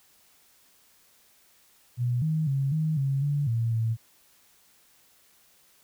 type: tone with pitch steps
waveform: sine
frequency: 122.2 / 157.3 / 136.8 / 156.9 / 136.7 / 144.3 / 115.2 / 113.1 Hz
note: B2 / D#3 / C#3 / D#3 / C#3 / D3 / A#2 / A2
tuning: -18 / +19 / -23 / +15 / -24 / -30 / -20 / +48 cents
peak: -23 dBFS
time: 1.97-3.97 s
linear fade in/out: 50 ms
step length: 250 ms
effects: white hiss -61 dBFS RMS until 5.83 s